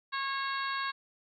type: harmonic tone with a mistuned harmonic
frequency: 546 Hz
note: C#5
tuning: 26 cents flat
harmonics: 2 / 3 / 4 / 5 / 6 / 7 / 8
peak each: -34 / -36 / -43 / -45 / -48 / -42 / -44 dBFS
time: 0.12-0.92 s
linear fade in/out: 20 ms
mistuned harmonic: 6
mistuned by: +19 cents
effects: none